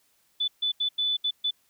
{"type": "tone bursts at uneven times", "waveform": "sine", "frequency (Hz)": 3488, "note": "A7", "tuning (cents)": -16, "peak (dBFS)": -23, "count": 6, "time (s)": [[0.4, 0.48], [0.62, 0.72], [0.8, 0.89], [0.98, 1.17], [1.24, 1.31], [1.44, 1.51]], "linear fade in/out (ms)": 10, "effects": ["white hiss -67 dBFS RMS until 1.69 s"]}